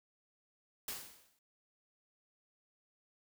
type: noise with exponential decay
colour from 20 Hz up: white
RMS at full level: -39 dBFS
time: 0.88-1.39 s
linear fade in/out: 2 ms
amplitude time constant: 110 ms
effects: none